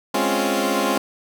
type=chord; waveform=15% pulse; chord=Db major seventh; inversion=second; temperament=equal; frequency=207.7 / 261.6 / 277.2 / 349.2 Hz; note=Ab3 / C4 / Db4 / F4; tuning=0 / 0 / 0 / 0 cents; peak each=-18 dBFS; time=0.14-0.98 s; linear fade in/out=5 ms; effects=none